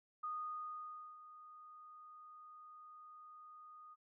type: tone with ADSR envelope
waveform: sine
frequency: 1235 Hz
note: D#6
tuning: 13 cents flat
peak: -39 dBFS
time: 0.23-3.96 s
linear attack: 10 ms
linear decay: 930 ms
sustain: -15 dB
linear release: 33 ms
effects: none